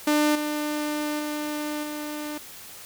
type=tone with level steps; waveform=sawtooth; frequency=299.3 Hz; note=D4; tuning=33 cents sharp; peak=-15 / -22 / -24 / -27 dBFS; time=0.07-2.38 s; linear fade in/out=5 ms; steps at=0.35 / 1.19 / 1.83 s; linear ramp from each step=5 ms; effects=white hiss -43 dBFS RMS until 2.85 s